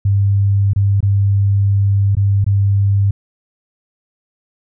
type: tone with dropouts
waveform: sine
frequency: 99.6 Hz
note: G2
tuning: 28 cents sharp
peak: -10 dBFS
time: 0.05-3.11 s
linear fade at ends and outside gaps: 5 ms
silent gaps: 0.734-0.76 / 1.006-1.027 / 2.152-2.168 / 2.444-2.464 s
effects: none